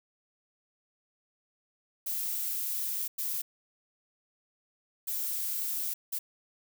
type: noise bursts at uneven times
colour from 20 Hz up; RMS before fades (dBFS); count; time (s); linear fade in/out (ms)
violet; -33; 4; 2.06-3.08 / 3.18-3.42 / 5.07-5.94 / 6.12-6.19; 10
effects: none